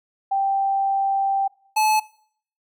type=tone pair in turn; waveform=sine / square; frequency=784 / 862.4 Hz; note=G5 / A5; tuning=0 / -35 cents; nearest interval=major second; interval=165 cents; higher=second; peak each=-18 / -17 dBFS; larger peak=second; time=0.31-1.48 / 1.76-2 s; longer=first; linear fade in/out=10 ms; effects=noise-tail reverb RT60 0.6 s tail -23 dB re dry